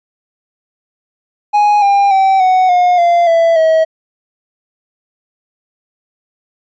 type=tone with pitch steps; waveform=triangle; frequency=830.6 / 800.5 / 771.4 / 743.4 / 716.4 / 690.4 / 665.4 / 641.2 Hz; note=G#5 / G5 / G5 / F#5 / F5 / F5 / E5 / E5; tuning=0 / +36 / -28 / +8 / +44 / -20 / +16 / -48 cents; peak=-5 dBFS; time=1.53-3.85 s; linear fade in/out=20 ms; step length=290 ms; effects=resampled to 16000 Hz